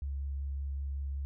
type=tone with vibrato; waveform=sine; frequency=69.3 Hz; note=C#2; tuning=in tune; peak=-33 dBFS; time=0.02-1.25 s; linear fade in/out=0 ms; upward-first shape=triangle; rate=5.3 Hz; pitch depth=13 cents each way; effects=none